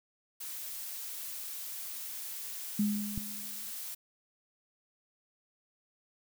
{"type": "noise", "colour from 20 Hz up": "blue", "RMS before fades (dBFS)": -41, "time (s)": [0.4, 3.95], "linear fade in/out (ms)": 10}
{"type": "tone with exponential decay", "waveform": "sine", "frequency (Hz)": 207.7, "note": "G#3", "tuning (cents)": 0, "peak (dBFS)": -24, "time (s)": [2.79, 3.71], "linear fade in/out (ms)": 5, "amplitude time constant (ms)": 200}
{"type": "click", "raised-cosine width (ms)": 5, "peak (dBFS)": -24, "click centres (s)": 3.177}
{"effects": []}